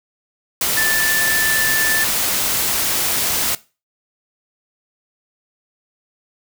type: tone in noise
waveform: sine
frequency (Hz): 1760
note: A6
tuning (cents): 0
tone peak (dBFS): -17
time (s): 0.77-2.04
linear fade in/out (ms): 2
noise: white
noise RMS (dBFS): -19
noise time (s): 0.61-3.55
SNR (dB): -1
effects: noise-tail reverb RT60 0.3 s tail -19 dB re dry